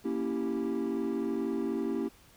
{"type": "chord", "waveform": "triangle", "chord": "A# diminished seventh", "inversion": "none", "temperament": "equal", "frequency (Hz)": [233.1, 277.2, 329.6, 392], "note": ["A#3", "C#4", "E4", "G4"], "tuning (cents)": [0, 0, 0, 0], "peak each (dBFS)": -32, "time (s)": [0.04, 2.09], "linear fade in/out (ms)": 20, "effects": ["tanh soft clip ceiling -22 dBFS", "pink hiss -59 dBFS RMS until 2.36 s"]}